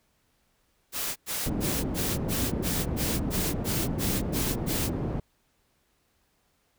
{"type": "noise bursts", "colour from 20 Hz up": "white", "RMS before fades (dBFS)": -31, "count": 12, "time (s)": [0.92, 4.9], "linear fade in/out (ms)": 50, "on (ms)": 240, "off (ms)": 100}
{"type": "low-pass noise", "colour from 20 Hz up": "white", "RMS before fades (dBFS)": -30, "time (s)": [1.46, 5.2], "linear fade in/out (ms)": 5, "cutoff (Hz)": 280, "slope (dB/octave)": 12}
{"effects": ["pink hiss -70 dBFS RMS until 6.78 s"]}